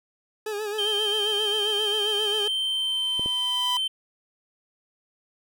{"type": "tone with vibrato", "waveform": "40% pulse", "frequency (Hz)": 420.1, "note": "G#4", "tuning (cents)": 20, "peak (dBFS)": -27, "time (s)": [0.46, 2.48], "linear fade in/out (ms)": 5, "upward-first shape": "sine", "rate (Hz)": 7.5, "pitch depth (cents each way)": 61}
{"type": "tone with pitch glide", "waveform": "triangle", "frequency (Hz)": [3136, 3096], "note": ["G7", "G7"], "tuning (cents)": [0, -22], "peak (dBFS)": -22, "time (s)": [0.78, 3.88], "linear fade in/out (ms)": 10, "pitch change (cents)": -22, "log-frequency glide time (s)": [2.04, 3.28]}
{"type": "tone with exponential growth", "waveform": "45% pulse", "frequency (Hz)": 987.8, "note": "B5", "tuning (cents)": 0, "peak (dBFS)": -25, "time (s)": [2.48, 3.77], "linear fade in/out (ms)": 2, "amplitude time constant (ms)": 280}
{"type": "clicks", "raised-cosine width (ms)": 2, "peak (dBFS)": -21, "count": 2, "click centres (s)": [3.195, 3.26]}
{"effects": []}